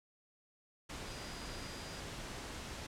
sine tone in noise, 4884 Hz, D#8, 33 cents flat, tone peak -54 dBFS, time 1.07-2.01 s, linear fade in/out 10 ms, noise pink, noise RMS -45 dBFS, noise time 0.89-2.87 s, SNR -12 dB, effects low-pass 8000 Hz 12 dB/octave

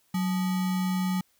sine tone with sample-and-hold, 185 Hz, F#3, in tune, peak -24 dBFS, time 0.14-1.21 s, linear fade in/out 5 ms, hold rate 1050 Hz, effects white hiss -67 dBFS RMS until 1.39 s

